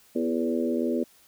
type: harmonic tone with a mistuned harmonic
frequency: 82.1 Hz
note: E2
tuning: 6 cents flat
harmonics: 3 / 4 / 5 / 6 / 7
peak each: -27 / -29 / -31 / -33 / -34 dBFS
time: 0.15-1.04 s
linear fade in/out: 10 ms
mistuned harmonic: 4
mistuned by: +24 cents
effects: white hiss -58 dBFS RMS until 1.27 s